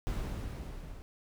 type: noise with level ramp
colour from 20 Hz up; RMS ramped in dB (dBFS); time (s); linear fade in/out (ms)
brown; -33 to -47; 0.07-1.02; 0
effects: none